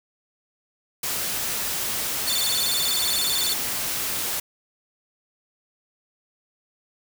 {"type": "noise", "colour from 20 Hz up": "white", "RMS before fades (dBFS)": -27, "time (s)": [1.03, 4.4], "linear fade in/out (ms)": 5}
{"type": "tone with vibrato", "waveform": "sawtooth", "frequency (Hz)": 3951, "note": "B7", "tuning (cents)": 0, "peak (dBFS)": -20, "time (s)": [2.27, 3.54], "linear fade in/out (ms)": 10, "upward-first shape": "square", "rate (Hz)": 18, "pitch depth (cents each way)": 190}
{"effects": []}